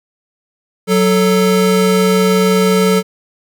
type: tone pair together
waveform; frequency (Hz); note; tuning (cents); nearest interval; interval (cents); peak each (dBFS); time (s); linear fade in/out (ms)
square; 185.8 / 440; F#3 / A4; +7 / 0; octave + minor third; 1493; -13; 0.87-3.03; 50
effects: none